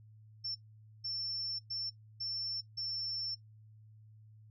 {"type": "tone bursts at uneven times", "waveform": "sine", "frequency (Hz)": 5390, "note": "E8", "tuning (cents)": 38, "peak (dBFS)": -36, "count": 5, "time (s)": [[0.44, 0.55], [1.04, 1.59], [1.7, 1.9], [2.2, 2.61], [2.77, 3.35]], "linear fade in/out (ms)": 10, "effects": ["noise-tail reverb RT60 0.1 s tail -18 dB re dry", "added 108 Hz sine -55 dBFS peak until 4.5 s"]}